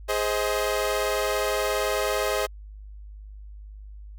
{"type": "chord", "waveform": "sawtooth", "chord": "Ab major", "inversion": "none", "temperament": "equal with one note detuned", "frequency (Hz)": [415.3, 523.3, 631.7], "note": ["Ab4", "C5", "Eb5"], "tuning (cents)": [0, 0, 26], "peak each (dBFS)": -24, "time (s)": [0.08, 2.47], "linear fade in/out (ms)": 20, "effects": ["added 51 Hz sine -39 dBFS peak until 4.18 s"]}